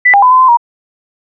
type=tone with pitch steps; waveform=sine; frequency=1985 / 804 / 1005 / 1022 / 1031 / 947 Hz; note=B6 / G5 / B5 / C6 / C6 / A#5; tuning=+8 / +44 / +30 / -41 / -26 / +27 cents; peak=-3 dBFS; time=0.05-0.572 s; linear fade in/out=10 ms; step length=87 ms; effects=none